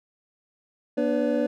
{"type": "tone cluster", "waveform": "triangle", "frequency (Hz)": [239.5, 295.5, 499.1, 571], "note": ["A#3", "D4", "B4", "D5"], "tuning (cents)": [47, 11, 18, -49], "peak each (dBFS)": -25, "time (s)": [0.97, 1.47], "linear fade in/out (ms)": 10, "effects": []}